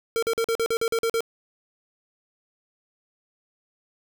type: tone bursts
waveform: square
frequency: 457.2 Hz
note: A#4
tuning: 34 cents flat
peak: -22 dBFS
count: 10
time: 0.16-1.206 s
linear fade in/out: 0 ms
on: 65 ms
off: 44 ms
effects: none